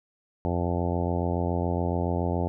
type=harmonic tone; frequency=87.1 Hz; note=F2; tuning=4 cents flat; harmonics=1 / 2 / 3 / 4 / 5 / 6 / 7 / 8 / 9 / 10; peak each=-28 / -31 / -33 / -34 / -35 / -36 / -36 / -37 / -38 / -38 dBFS; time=0.45-2.48 s; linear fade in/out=0 ms; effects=none